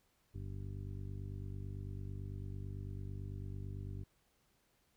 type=harmonic tone; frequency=49 Hz; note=G1; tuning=in tune; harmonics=1 / 2 / 3 / 4 / 5 / 6 / 8; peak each=-47 / -43 / -51 / -56 / -59 / -57 / -59 dBFS; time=0.34-4.04 s; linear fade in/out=10 ms; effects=pink hiss -75 dBFS RMS until 4.96 s